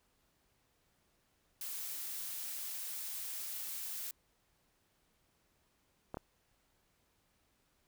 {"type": "noise", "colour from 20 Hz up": "blue", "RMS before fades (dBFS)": -42, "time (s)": [1.61, 4.11], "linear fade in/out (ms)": 2}
{"type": "clicks", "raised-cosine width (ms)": 1, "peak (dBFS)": -27, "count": 2, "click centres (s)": [6.144, 6.171]}
{"effects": ["pink hiss -75 dBFS RMS until 7.87 s"]}